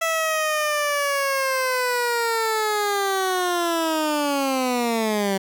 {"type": "linear sweep", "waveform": "15% pulse", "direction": "down", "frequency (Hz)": [659.3, 190.9], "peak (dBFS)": -14, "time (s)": [0.01, 5.38], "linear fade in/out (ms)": 10, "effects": []}